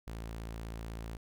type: tone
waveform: sawtooth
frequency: 56 Hz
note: A1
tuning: 31 cents sharp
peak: -36 dBFS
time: 0.07-1.17 s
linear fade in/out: 5 ms
effects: none